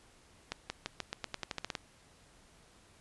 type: accelerating click train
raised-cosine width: 0.2 ms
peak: -18 dBFS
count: 13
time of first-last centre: 0.52-1.752 s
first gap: 180 ms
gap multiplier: 0.89
effects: pink hiss -62 dBFS RMS until 3 s + resampled to 24000 Hz